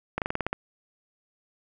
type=slowing click train; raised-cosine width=0.5 ms; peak=-12 dBFS; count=8; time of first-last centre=0.18-0.53 s; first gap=38 ms; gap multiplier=1.09; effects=none